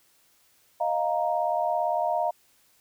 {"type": "chord", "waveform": "sine", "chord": "Eb suspended second", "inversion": "none", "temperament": "just", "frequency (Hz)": [622.3, 700, 933.4], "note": ["Eb5", "F5", "Bb5"], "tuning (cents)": [0, 4, 2], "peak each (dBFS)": [-28, -26, -29], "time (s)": [0.8, 2.31], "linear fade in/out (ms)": 10, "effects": ["white hiss -63 dBFS RMS until 2.8 s"]}